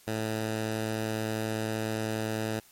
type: tone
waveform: 10% pulse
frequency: 110 Hz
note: A2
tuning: in tune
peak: -21 dBFS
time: 0.07-2.6 s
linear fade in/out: 10 ms
effects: white hiss -58 dBFS RMS until 2.71 s + MP3 64 kbps